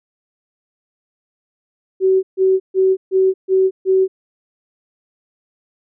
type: tone bursts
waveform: sine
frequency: 379.1 Hz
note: F#4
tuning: 42 cents sharp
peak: -10 dBFS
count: 6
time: 2-4.08 s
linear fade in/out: 50 ms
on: 230 ms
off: 140 ms
effects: none

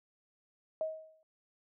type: tone with exponential decay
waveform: sine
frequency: 633 Hz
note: D#5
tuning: 30 cents sharp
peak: -29 dBFS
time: 0.81-1.23 s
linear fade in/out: 1 ms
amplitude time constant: 90 ms
effects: none

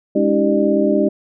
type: tone cluster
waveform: sine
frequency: 205.8 / 283.1 / 320.2 / 391.2 / 601 Hz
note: G#3 / C#4 / D#4 / G4 / D5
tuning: -16 / +37 / +50 / -4 / +40 cents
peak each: -19 dBFS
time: 0.15-1.09 s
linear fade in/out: 10 ms
effects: none

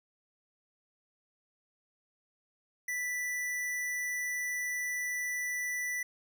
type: tone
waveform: square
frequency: 1975.5 Hz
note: B6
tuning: in tune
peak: -33 dBFS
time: 2.88-6.03 s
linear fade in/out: 5 ms
effects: none

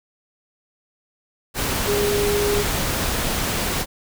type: tone in noise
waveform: sine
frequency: 410 Hz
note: G#4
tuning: 22 cents flat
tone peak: -19 dBFS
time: 1.85-2.65 s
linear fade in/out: 50 ms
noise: pink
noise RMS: -23 dBFS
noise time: 1.54-3.86 s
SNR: +1 dB
effects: none

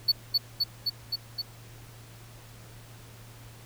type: tone with echo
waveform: triangle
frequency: 4447 Hz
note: C#8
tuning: 5 cents sharp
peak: -17 dBFS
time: 0.08-0.12 s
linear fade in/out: 10 ms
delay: 260 ms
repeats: 5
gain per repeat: -2 dB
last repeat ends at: 1.42 s
effects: added 115 Hz sine -48 dBFS peak until 3.65 s + pink hiss -52 dBFS RMS until 3.65 s

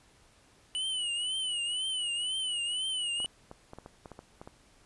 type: tone with vibrato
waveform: square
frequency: 2960 Hz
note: F#7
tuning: in tune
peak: -31 dBFS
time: 0.75-3.26 s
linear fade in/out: 0 ms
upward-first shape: triangle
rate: 2 Hz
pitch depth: 110 cents each way
type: clicks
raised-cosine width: 1 ms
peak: -30 dBFS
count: 11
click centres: 3.202 / 3.246 / 3.514 / 3.734 / 3.786 / 3.861 / 4.058 / 4.117 / 4.191 / 4.415 / 4.475 s
effects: pink hiss -62 dBFS RMS until 4.85 s + resampled to 24000 Hz

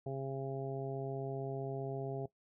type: harmonic tone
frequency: 135.3 Hz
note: C#3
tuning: 42 cents flat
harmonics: 1 / 2 / 3 / 4 / 5 / 6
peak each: -40 / -48 / -42 / -50 / -45 / -53 dBFS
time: 0.06-2.26 s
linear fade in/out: 5 ms
effects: noise-tail reverb RT60 0.1 s tail -18 dB re dry

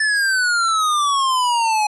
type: exponential sweep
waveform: square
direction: down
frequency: 1760 to 834 Hz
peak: -16 dBFS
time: 0-1.87 s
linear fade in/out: 5 ms
effects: resampled to 24000 Hz

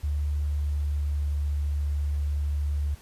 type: tone with pitch glide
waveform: sine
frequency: 73.42 to 72.83 Hz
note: D2 to D2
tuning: 0 to -14 cents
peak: -24 dBFS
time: 0.03-2.95 s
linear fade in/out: 10 ms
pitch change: -14 cents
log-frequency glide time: 0.27-1.29 s
effects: pink hiss -53 dBFS RMS until 3.01 s + resampled to 32000 Hz

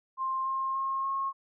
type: tone with pitch steps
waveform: sine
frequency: 1055 / 1064.8 / 1074.7 / 1084.7 Hz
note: C6 / C6 / C6 / C#6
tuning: +14 / +30 / +46 / -38 cents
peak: -28 dBFS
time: 0.17-1.33 s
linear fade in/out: 50 ms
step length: 290 ms
effects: none

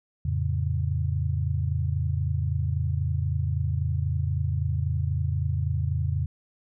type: chord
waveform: sine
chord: F augmented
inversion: none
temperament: equal with one note detuned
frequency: 86.2 / 110 / 138.59 Hz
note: F2 / A2 / C#3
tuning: -22 / 0 / 0 cents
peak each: -26 / -30 / -28 dBFS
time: 0.25-6.26 s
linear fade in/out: 5 ms
effects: none

